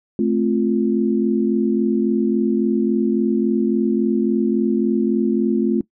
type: chord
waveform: sine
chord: F major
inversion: first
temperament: just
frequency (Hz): 218.3 / 261.9 / 349.2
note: A3 / C4 / F4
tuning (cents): -13 / +2 / 0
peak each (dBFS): -18 / -21 / -20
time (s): 0.19-5.81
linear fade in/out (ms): 2
effects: noise-tail reverb RT60 0.1 s tail -20 dB re dry